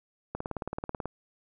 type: click train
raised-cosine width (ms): 1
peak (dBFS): -19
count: 14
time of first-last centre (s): 0.35-1.057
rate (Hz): 18.4
effects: none